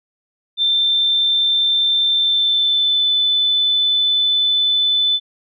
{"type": "tone with pitch glide", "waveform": "sine", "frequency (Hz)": [3565, 3508], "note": ["A7", "A7"], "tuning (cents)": [22, -6], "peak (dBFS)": -13, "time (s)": [0.57, 5.2], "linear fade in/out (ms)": 50, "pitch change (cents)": -28, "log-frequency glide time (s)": [2.11, 3.11], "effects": []}